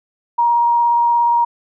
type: tone with vibrato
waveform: sine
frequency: 945 Hz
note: A#5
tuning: 23 cents sharp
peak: -11 dBFS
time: 0.38-1.45 s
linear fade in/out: 10 ms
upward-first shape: triangle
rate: 17 Hz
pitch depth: 10 cents each way
effects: none